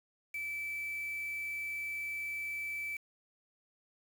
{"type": "tone with quantisation", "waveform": "sine", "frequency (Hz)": 2316, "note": "D7", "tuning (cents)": -25, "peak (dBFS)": -36, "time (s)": [0.34, 2.97], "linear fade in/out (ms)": 5, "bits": 8, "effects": []}